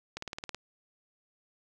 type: click train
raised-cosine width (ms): 0.2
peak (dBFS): -20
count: 8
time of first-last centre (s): 0.17-0.546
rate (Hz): 18.6
effects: none